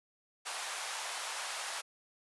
pink high-pass noise, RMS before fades -39 dBFS, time 0.45-1.82 s, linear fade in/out 20 ms, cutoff 700 Hz, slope 24 dB/octave, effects resampled to 24000 Hz

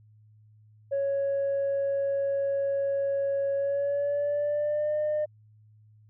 sine tone with pitch glide, 554.4 to 604.6 Hz, C#5 to D#5, 0 to -50 cents, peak -23 dBFS, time 0.91-5.26 s, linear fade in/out 20 ms, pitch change +150 cents, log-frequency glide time 3.55-4.97 s, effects tanh soft clip ceiling -22 dBFS + added 107 Hz sine -54 dBFS peak until 6.09 s

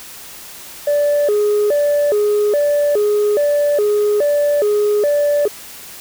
sine tone with vibrato, 492.7 Hz, B4, 4 cents flat, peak -10 dBFS, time 0.87-5.48 s, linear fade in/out 5 ms, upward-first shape square, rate 1.2 Hz, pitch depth 290 cents each way, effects tanh soft clip ceiling -10 dBFS + white hiss -35 dBFS RMS until 6 s

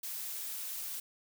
blue noise, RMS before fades -40 dBFS, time 0.03-1 s, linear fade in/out 5 ms, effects none

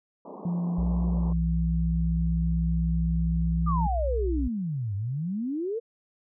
pink band-pass noise, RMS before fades -42 dBFS, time 0.25-1.33 s, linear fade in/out 5 ms, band 180 to 1100 Hz, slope 96 dB/octave
sine tone with pitch glide, 174 to 166.05 Hz, F3 to E3, -6 to +13 cents, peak -25 dBFS, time 0.45-3.87 s, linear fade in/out 5 ms, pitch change -81 cents, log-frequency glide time 1.11-1.37 s
sine tone, 61.74 Hz, B1, in tune, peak -25 dBFS, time 0.78-4.48 s, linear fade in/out 5 ms
sine exponential two-way sweep, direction down then up, 1244.5 to 95.5 to 479.4 Hz, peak -27 dBFS, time 3.66-5.8 s, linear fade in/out 20 ms, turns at 4.95 s
effects none

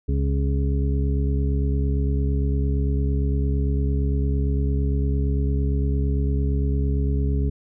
harmonic tone with a mistuned harmonic, 68.8 Hz, C#2, 12 cents flat, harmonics 1 / 2 / 3 / 4 / 6, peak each -20 / -26 / -33 / -31 / -33 dBFS, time 0.08-7.5 s, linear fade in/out 10 ms, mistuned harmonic 6, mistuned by +25 cents, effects none

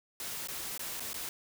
white noise with dropouts, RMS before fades -39 dBFS, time 0.2-1.29 s, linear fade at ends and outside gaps 1 ms, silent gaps 0.473-0.485 / 0.777-0.794 / 0.997-1.004 / 1.132-1.142 s, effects none

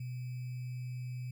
sine tone with sample-and-hold, 125.2 Hz, B2, 24 cents sharp, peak -37 dBFS, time 0-1.31 s, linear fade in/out 5 ms, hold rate 2450 Hz, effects none

